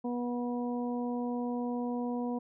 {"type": "harmonic tone", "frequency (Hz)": 243, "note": "B3", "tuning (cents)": -28, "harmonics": [1, 2, 3, 4], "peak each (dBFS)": [-32, -38, -42, -44], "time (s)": [0.04, 2.39], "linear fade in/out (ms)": 10, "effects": []}